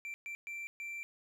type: tone bursts at uneven times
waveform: triangle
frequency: 2349 Hz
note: D7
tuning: in tune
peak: -38 dBFS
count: 4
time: 0.05-0.14 / 0.26-0.35 / 0.47-0.67 / 0.8-1.03 s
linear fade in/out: 0 ms
effects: none